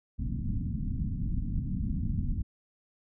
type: low-pass noise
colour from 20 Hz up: pink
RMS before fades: -31 dBFS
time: 0.18-2.43 s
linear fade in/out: 20 ms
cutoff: 250 Hz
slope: 48 dB/octave
effects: none